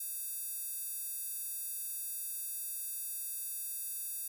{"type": "tone with high-pass filter", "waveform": "square", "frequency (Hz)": 523.3, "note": "C5", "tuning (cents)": 0, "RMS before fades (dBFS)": -40, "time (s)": [0, 4.28], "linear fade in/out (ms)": 5, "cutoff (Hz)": 11000, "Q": 2.2, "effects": []}